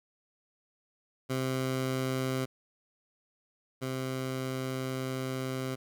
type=tone pair in turn; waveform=15% pulse; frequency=130.81 / 130.81 Hz; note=C3 / C3; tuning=0 / 0 cents; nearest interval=unison; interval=0 cents; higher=neither; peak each=-23 / -26 dBFS; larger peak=first; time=1.29-2.46 / 3.81-5.76 s; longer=second; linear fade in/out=20 ms; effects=none